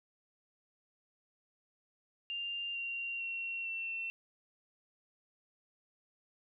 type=tone with pitch steps; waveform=sine; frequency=2794 / 2762 / 2730 / 2699 Hz; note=F7 / F7 / F7 / E7; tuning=0 / -20 / -40 / +40 cents; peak=-36 dBFS; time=2.3-4.1 s; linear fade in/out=0 ms; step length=450 ms; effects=none